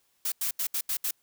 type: noise bursts at uneven times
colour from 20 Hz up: blue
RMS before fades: -29 dBFS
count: 6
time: 0.25-0.32 / 0.41-0.51 / 0.59-0.67 / 0.74-0.81 / 0.89-0.97 / 1.04-1.11 s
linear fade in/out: 5 ms
effects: white hiss -70 dBFS RMS until 1.22 s